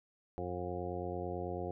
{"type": "harmonic tone", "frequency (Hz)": 89.1, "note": "F2", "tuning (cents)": 35, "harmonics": [1, 2, 3, 4, 5, 6, 8, 9], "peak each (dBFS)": [-43, -46, -49, -42, -44, -44, -44, -51], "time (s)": [0.38, 1.71], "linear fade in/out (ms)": 0, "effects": []}